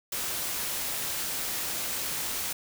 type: noise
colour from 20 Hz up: white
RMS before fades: -32 dBFS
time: 0.12-2.53 s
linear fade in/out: 5 ms
effects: none